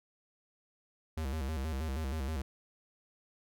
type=tone with vibrato; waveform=square; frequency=72.7 Hz; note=D2; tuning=17 cents flat; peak=-34 dBFS; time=1.17-2.42 s; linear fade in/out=5 ms; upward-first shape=square; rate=6.3 Hz; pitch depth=150 cents each way; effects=none